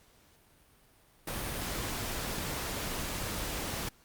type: noise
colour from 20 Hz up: pink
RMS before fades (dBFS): -36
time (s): 1.27-3.89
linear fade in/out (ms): 5
effects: pink hiss -63 dBFS RMS until 4.04 s + Opus 48 kbps